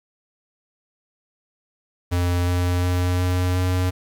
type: tone with pitch steps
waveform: square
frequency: 88.3 / 89.02 / 89.74 / 90.47 / 91.2 Hz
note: F2 / F2 / F2 / F#2 / F#2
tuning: +20 / +34 / +48 / -38 / -24 cents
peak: -19 dBFS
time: 2.11-3.91 s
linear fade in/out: 20 ms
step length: 360 ms
effects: 8-bit